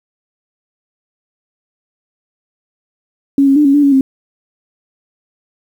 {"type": "tone with pitch steps", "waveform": "sine", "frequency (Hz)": [277.6, 273, 297.8, 276.9, 290.9, 280.1, 267], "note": ["C#4", "C#4", "D4", "C#4", "D4", "C#4", "C4"], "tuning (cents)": [3, -26, 24, -2, -16, 18, 35], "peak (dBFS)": -6, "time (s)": [3.38, 4.01], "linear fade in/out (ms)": 2, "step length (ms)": 90, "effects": ["7-bit"]}